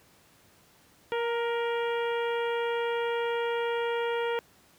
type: harmonic tone with a mistuned harmonic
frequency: 470 Hz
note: A#4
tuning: 14 cents sharp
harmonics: 1 / 2 / 3 / 4 / 5 / 6 / 7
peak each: -28 / -34 / -38 / -40 / -42 / -44 / -45 dBFS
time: 1.12-4.39 s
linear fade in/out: 0 ms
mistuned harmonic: 2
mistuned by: -21 cents
effects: pink hiss -60 dBFS RMS until 4.78 s + high-pass 80 Hz 12 dB/octave